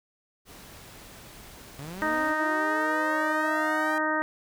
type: noise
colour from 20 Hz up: pink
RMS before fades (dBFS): -47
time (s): 0.45-2.34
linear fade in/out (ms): 50
type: linear sweep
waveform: sawtooth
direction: up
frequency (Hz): 133.6 to 804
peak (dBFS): -33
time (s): 1.79-3.98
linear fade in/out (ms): 0
type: harmonic tone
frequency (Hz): 310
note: D#4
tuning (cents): -6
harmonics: 1 / 2 / 3 / 4 / 5 / 6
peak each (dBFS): -31 / -31 / -31 / -31 / -31 / -31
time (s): 2.02-4.22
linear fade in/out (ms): 0
effects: none